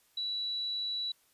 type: tone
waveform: sine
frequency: 3934 Hz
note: B7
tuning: 7 cents flat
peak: -32 dBFS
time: 0.17-1.12 s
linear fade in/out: 5 ms
effects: white hiss -68 dBFS RMS until 1.33 s + resampled to 32000 Hz